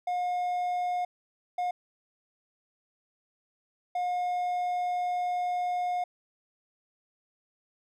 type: tone bursts at uneven times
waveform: triangle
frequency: 717 Hz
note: F5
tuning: 45 cents sharp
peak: -25 dBFS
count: 3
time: 0.07-1.05 / 1.58-1.71 / 3.95-6.04 s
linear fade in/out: 5 ms
effects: none